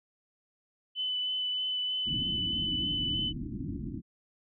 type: tone with vibrato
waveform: sine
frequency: 3007 Hz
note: F#7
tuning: 27 cents sharp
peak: -29 dBFS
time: 0.95-3.33 s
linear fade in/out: 50 ms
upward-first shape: sine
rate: 3.2 Hz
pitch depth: 11 cents each way
type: low-pass noise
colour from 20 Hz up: white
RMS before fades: -37 dBFS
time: 2.05-4.02 s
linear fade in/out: 50 ms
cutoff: 330 Hz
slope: 96 dB/octave
effects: none